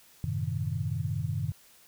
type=chord; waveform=sine; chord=F# diminished seventh; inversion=none; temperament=equal with one note detuned; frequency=94.12 / 110 / 130.81 / 155.56 Hz; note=F#2 / A2 / C3 / Eb3; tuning=+30 / 0 / 0 / 0 cents; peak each=-34 dBFS; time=0.24-1.52 s; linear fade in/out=0 ms; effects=white hiss -58 dBFS RMS until 1.87 s